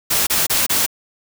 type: noise bursts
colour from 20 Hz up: white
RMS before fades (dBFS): -17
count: 4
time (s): 0.1-0.864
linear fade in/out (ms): 10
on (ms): 170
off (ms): 28
effects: none